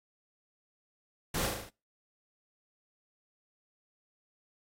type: noise with echo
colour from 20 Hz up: pink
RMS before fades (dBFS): -34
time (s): 1.34-1.47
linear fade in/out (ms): 5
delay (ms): 37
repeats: 6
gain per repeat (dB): -3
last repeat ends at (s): 1.692
effects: noise-tail reverb RT60 0.3 s tail -25 dB re dry + AAC 48 kbps